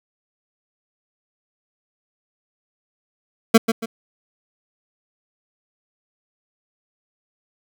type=tone with echo; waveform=25% pulse; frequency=226 Hz; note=A3; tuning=47 cents sharp; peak=-3 dBFS; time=3.54-3.58 s; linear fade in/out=10 ms; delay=140 ms; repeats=2; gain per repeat=-9 dB; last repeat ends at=3.86 s; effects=none